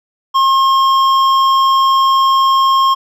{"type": "tone with hard clipping", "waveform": "sine", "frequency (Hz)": 1072, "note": "C6", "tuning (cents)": 42, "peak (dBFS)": -10, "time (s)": [0.34, 2.95], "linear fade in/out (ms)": 20, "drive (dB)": 9, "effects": []}